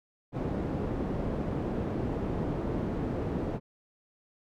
white low-pass noise, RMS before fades -32 dBFS, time 0.32-3.6 s, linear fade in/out 50 ms, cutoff 360 Hz, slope 12 dB/octave, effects none

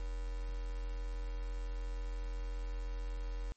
sine tone with quantisation, 43 Hz, F1, 26 cents flat, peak -36 dBFS, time 0-3.52 s, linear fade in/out 0 ms, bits 8, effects white hiss -74 dBFS RMS until 3.56 s + MP3 32 kbps

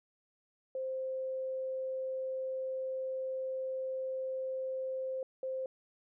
sine tone bursts at uneven times, 523.3 Hz, C5, in tune, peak -34 dBFS, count 2, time 0.75-5.23 / 5.43-5.66 s, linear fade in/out 2 ms, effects none

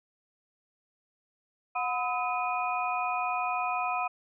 sine tone cluster, 729 / 1005 / 1274 / 2475 Hz, F#5 / B5 / D#6 / D#7, -26 / +30 / +41 / -10 cents, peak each -31 / -33 / -34 / -35 dBFS, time 1.75-4.08 s, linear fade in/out 10 ms, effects none

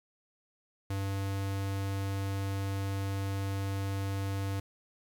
square tone, 98 Hz, G2, in tune, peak -32 dBFS, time 0.9-4.6 s, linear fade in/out 5 ms, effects 10-bit

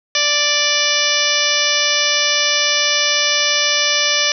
harmonic tone, 587.3 Hz, D5, in tune, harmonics 1 / 2 / 3 / 4 / 5 / 6 / 7 / 8 / 9 / 10, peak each -25 / -27 / -23 / -21 / -21 / -22 / -26 / -25 / -21 / -22 dBFS, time 0.15-4.32 s, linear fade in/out 2 ms, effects none

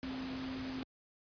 sine tone in noise, 261.6 Hz, C4, in tune, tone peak -39 dBFS, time 0.03-0.83 s, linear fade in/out 0 ms, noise pink, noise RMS -45 dBFS, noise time 0.03-0.83 s, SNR +3 dB, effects high-pass 60 Hz 12 dB/octave + resampled to 11025 Hz

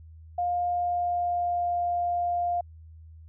sine tone with pitch glide, 707 to 701.3 Hz, F5 to F5, +21 to +7 cents, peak -24 dBFS, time 0.38-2.61 s, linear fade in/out 5 ms, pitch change -14 cents, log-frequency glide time 0.64-1.79 s, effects added 80 Hz sine -45 dBFS peak until 3.28 s

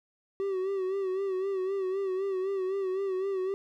triangle tone with vibrato, 383 Hz, G4, 40 cents flat, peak -26 dBFS, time 0.4-3.54 s, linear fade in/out 0 ms, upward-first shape sine, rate 3.9 Hz, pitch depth 61 cents each way, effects none

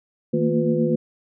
sine tone cluster, 159 / 225.3 / 233.4 / 355.5 / 499.4 Hz, D#3 / A3 / A#3 / F4 / B4, +38 / +41 / +2 / +31 / +19 cents, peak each -24 dBFS, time 0.33-0.96 s, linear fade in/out 10 ms, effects none

